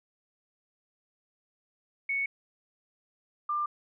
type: tone pair in turn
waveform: sine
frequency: 2217 / 1192.9 Hz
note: C#7 / D6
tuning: 0 / +27 cents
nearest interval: major seventh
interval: 1073 cents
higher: first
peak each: -27 dBFS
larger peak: neither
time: 2.09-2.26 / 3.49-3.66 s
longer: neither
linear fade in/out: 5 ms
effects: none